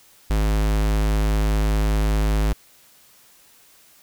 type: tone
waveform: square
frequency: 52.5 Hz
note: G#1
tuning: 19 cents sharp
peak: -18 dBFS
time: 0.3-2.53 s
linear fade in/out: 5 ms
effects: white hiss -53 dBFS RMS until 4.02 s